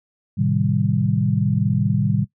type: chord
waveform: sine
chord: A half-diminished seventh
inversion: none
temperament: equal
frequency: 110 / 130.81 / 155.56 / 196 Hz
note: A2 / C3 / Eb3 / G3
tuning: 0 / 0 / 0 / 0 cents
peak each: -22 dBFS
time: 0.37-2.25 s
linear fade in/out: 20 ms
effects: noise-tail reverb RT60 0.1 s tail -17 dB re dry